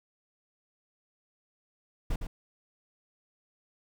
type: noise with echo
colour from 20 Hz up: brown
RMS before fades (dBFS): -29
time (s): 2.1-2.16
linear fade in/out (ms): 5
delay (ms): 110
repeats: 1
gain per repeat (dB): -6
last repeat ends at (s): 2.27
effects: none

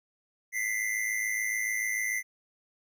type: tone pair together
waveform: square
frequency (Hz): 1986.1 / 2093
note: B6 / C7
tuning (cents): +9 / 0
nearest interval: minor second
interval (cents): 91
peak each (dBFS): -32 / -32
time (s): 0.52-2.23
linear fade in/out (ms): 50
effects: none

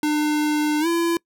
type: tone with pitch glide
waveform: square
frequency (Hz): 300.8 to 337.6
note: D4 to E4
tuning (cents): +42 to +41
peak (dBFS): -19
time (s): 0.03-1.17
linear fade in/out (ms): 2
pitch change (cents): +199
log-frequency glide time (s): 0.8-0.87
effects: noise-tail reverb RT60 0.1 s tail -25 dB re dry

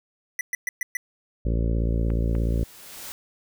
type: tone bursts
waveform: square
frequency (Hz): 1975.5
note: B6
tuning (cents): 0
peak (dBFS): -25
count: 5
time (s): 0.39-0.97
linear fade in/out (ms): 2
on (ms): 20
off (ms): 120
type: harmonic tone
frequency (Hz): 56.8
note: A#1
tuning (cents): -44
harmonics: 1 / 2 / 3 / 4 / 5 / 6 / 7 / 8 / 9 / 10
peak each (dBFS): -22 / -28 / -32 / -34 / -36 / -38 / -39 / -40 / -41 / -42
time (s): 1.45-2.64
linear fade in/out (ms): 5
type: noise with exponential growth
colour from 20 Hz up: white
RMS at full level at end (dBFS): -36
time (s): 1.78-3.12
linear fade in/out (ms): 0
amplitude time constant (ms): 290
type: clicks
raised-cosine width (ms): 0.5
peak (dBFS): -25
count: 2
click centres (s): 2.103 / 2.352
effects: none

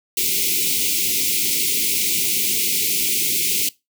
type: band-stop noise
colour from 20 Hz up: white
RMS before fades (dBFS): -20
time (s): 0.17-3.69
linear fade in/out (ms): 5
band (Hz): 450 to 2100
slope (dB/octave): 96
effects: noise-tail reverb RT60 0.2 s tail -20 dB re dry + high-pass 150 Hz 12 dB/octave

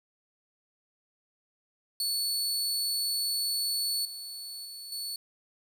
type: tone with level steps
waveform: sawtooth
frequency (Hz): 4435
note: C#8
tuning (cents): 0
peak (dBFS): -25 / -36 / -38 / -31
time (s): 2-5.16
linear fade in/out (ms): 2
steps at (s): 4.05 / 4.65 / 4.92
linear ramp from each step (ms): 2
effects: 10-bit

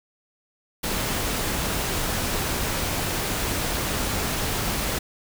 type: noise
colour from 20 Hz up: pink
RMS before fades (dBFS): -26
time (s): 0.83-4.99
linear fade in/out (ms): 10
effects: none

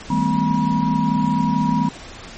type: tone cluster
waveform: sine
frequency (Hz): 160.7 / 199 / 223.5 / 254.9 / 963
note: E3 / G3 / A3 / C4 / B5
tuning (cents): -44 / +26 / +27 / -45 / -44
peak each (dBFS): -22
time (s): 0.1-1.89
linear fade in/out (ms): 5
effects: pink hiss -37 dBFS RMS until 2.37 s + MP3 32 kbps

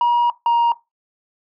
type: tone pair in turn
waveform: sine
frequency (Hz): 955 / 940.8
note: A#5 / A#5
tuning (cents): +42 / +16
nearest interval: unison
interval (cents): 26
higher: first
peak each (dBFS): -10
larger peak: neither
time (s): 0.01-0.3 / 0.46-0.72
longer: first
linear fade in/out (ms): 2
effects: noise-tail reverb RT60 0.2 s tail -19 dB re dry + tanh soft clip ceiling -12 dBFS

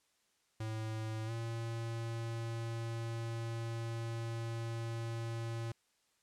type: tone with pitch glide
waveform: square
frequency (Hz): 110 to 115.14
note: A2 to A#2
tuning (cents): 0 to -21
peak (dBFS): -38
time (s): 0.6-5.72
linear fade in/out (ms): 5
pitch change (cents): +79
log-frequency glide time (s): 1.26-1.31
effects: white hiss -75 dBFS RMS until 6.22 s + low-pass 9000 Hz 12 dB/octave

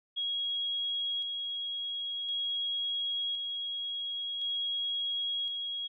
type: tone with tremolo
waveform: sine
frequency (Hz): 3303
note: G#7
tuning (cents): -10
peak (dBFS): -30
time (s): 0.16-5.88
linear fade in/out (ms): 20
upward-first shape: square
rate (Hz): 0.47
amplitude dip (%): 30
effects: none

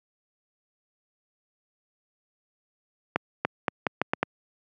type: accelerating click train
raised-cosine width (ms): 0.5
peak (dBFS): -7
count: 7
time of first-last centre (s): 3.16-4.23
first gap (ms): 290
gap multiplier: 0.8
effects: high-pass 150 Hz 12 dB/octave

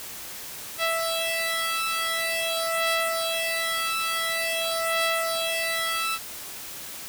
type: beating tone pair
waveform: 10% pulse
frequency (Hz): 659.3 / 659.77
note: E5 / E5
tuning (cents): 0 / +1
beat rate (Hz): 0.47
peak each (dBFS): -19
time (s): 0.78-6.19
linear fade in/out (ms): 50
effects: white hiss -38 dBFS RMS until 7.08 s

